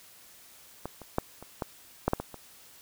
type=clicks; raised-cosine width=1 ms; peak=-20 / -29 / -11 / -29 / -16 / -10 / -10 / -19 / -27 dBFS; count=9; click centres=0.856 / 1.017 / 1.184 / 1.426 / 1.622 / 2.08 / 2.134 / 2.2 / 2.343 s; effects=white hiss -54 dBFS RMS until 2.81 s